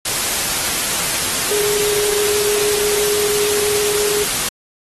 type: tone in noise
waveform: sine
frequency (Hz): 415.3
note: G#4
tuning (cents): 0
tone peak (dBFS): -18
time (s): 1.51-4.24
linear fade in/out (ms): 5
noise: white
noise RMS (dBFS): -19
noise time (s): 0.05-4.49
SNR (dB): -2
effects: AAC 32 kbps